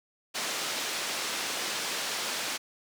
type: band-pass noise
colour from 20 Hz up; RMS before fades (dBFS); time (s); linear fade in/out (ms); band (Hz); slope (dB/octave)
white; -33; 0.34-2.58; 20; 240 to 5800; 12
effects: none